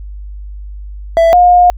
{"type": "tone pair in turn", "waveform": ["triangle", "sine"], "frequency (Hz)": [664, 712.9], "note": ["E5", "F5"], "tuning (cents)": [12, 35], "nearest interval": "minor second", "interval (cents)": 123, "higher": "second", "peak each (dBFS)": -3, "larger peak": "neither", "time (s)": [[1.17, 1.33], [1.33, 1.7]], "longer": "second", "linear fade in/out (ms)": 0, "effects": ["added 50 Hz sine -24 dBFS peak until 1.77 s"]}